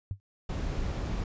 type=tone with exponential decay; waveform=sine; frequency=98.1 Hz; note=G2; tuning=2 cents sharp; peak=-26 dBFS; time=0.11-0.2 s; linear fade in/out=0 ms; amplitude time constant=18 ms
type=noise; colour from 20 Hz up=brown; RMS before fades=-32 dBFS; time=0.49-1.24 s; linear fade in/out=5 ms
effects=resampled to 16000 Hz